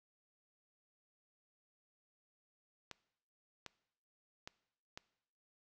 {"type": "clicks", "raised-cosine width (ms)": 0.2, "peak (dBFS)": -28, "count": 4, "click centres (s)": [2.913, 3.663, 4.475, 4.975], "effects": ["noise-tail reverb RT60 0.8 s tail -21 dB re dry"]}